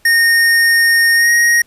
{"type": "tone with pitch glide", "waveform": "square", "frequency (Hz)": [1844, 1877.3], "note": ["A#6", "A#6"], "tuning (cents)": [-19, 12], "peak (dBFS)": -9, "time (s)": [0.05, 1.62], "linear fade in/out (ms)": 5, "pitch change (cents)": 31, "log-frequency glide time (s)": [1.15, 1.3], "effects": ["pink hiss -53 dBFS RMS until 1.66 s", "resampled to 32000 Hz"]}